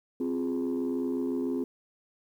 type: chord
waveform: sine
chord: F minor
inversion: second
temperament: equal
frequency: 261.6 / 349.2 / 415.3 Hz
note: C4 / F4 / Ab4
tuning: 0 / 0 / 0 cents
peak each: -28 / -32 / -33 dBFS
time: 0.2-1.64 s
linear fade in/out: 5 ms
effects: tanh soft clip ceiling -23 dBFS + 10-bit